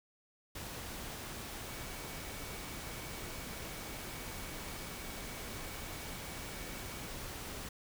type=tone in noise; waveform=sine; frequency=2256 Hz; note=C#7; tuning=30 cents sharp; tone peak=-55 dBFS; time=1.69-7.08 s; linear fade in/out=5 ms; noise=pink; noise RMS=-44 dBFS; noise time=0.55-7.69 s; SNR=-14 dB; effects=none